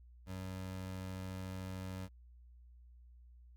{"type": "tone", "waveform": "25% pulse", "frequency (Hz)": 93.6, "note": "F#2", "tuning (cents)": 20, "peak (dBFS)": -38, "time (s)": [0.26, 2.09], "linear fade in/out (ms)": 50, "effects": ["added 60 Hz sine -56 dBFS peak until 3.56 s"]}